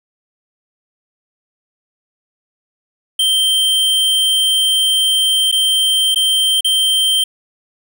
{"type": "tone with dropouts", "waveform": "square", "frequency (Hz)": 3136, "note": "G7", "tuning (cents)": 0, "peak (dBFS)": -12, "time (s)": [3.19, 7.24], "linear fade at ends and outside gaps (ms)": 5, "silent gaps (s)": [[5.515, 5.524], [6.146, 6.158], [6.608, 6.645]], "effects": []}